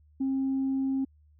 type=tone; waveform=sine; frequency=267.9 Hz; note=C4; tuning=41 cents sharp; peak=-24 dBFS; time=0.2-1.05 s; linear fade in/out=10 ms; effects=tanh soft clip ceiling -22 dBFS + added 75 Hz sine -57 dBFS peak until 1.39 s